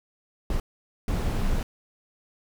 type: noise bursts at uneven times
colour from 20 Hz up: brown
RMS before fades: -25 dBFS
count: 2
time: 0.5-0.6 / 1.08-1.63 s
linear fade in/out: 2 ms
effects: none